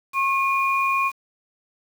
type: tone pair together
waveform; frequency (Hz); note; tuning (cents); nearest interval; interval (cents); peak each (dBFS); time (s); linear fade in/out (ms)
sine; 1085 / 2433; C#6 / D#7; -37 / -39; octave + major second; 1398; -20 / -23; 0.13-1.12; 50
effects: 7-bit